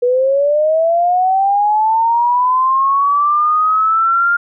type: linear sweep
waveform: sine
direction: up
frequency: 482.8 to 1409 Hz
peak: -10 dBFS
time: 0.02-4.37 s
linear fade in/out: 10 ms
effects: none